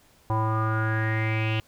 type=tone with low-pass filter sweep; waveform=square; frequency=110 Hz; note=A2; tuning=in tune; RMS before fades=-25 dBFS; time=0.3-1.6 s; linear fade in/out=0 ms; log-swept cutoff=930 to 2900 Hz; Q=7.1; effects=pink hiss -59 dBFS RMS until 1.67 s